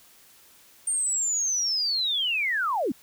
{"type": "linear sweep", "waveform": "sine", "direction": "down", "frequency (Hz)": [8870, 204.4], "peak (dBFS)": -23, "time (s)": [0.87, 2.92], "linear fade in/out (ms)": 5, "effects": ["white hiss -55 dBFS RMS until 3.02 s"]}